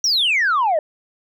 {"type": "exponential sweep", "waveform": "sine", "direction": "down", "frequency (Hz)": [5920, 587.3], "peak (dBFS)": -13, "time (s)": [0.04, 0.79], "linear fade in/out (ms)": 2, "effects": ["tanh soft clip ceiling -12 dBFS"]}